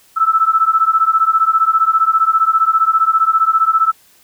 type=beating tone pair; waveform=sine; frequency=1308 / 1323 Hz; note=E6 / E6; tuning=-14 / +6 cents; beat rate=15 Hz; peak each=-13 dBFS; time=0.16-3.92 s; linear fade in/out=20 ms; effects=white hiss -50 dBFS RMS until 4.23 s